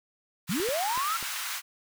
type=high-pass noise; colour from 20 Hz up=pink; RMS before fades=-34 dBFS; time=0.47-1.62 s; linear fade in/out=50 ms; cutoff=1100 Hz; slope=24 dB/octave
type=linear sweep; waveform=sine; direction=up; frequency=146.83 to 1380 Hz; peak=-27 dBFS; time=0.49-1.17 s; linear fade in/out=5 ms
type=clicks; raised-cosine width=2 ms; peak=-30 dBFS; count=4; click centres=0.601 / 0.688 / 0.976 / 1.227 s
effects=none